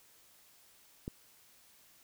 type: click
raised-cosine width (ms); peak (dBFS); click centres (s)
3; -25; 1.079
effects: white hiss -63 dBFS RMS until 2.03 s